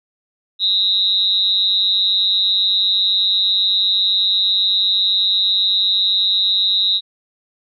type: tone with amplitude modulation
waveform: sine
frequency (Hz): 3823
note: A#7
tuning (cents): +43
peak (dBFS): -9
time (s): 0.59-7.01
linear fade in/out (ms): 50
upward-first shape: sine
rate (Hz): 193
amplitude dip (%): 95
effects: none